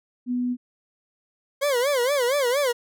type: tone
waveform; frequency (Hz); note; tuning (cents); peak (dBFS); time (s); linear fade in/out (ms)
sine; 246.9; B3; 0; -22; 0.26-0.57; 50
type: tone with vibrato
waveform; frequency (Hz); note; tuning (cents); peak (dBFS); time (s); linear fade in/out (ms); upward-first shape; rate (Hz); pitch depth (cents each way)
40% pulse; 528; C5; +16; -19; 1.61-2.73; 20; sine; 4.3; 180
effects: none